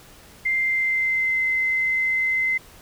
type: tone with pitch glide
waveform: sine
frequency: 2093 to 2062 Hz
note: C7 to C7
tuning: 0 to -26 cents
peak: -19 dBFS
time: 0.45-2.58 s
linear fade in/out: 10 ms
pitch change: -26 cents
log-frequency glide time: 0.59-1.46 s
effects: pink hiss -48 dBFS RMS until 2.81 s